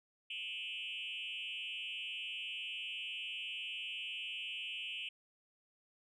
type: tone with frequency modulation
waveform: sine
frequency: 2794 Hz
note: F7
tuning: in tune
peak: -39 dBFS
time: 0.3-5.09 s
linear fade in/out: 5 ms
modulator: 198 Hz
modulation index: 1.7
effects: tanh soft clip ceiling -35 dBFS